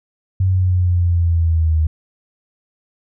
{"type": "linear sweep", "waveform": "sine", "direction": "down", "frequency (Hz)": [94.7, 77.78], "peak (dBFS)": -12, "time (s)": [0.4, 1.87], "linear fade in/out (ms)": 5, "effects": []}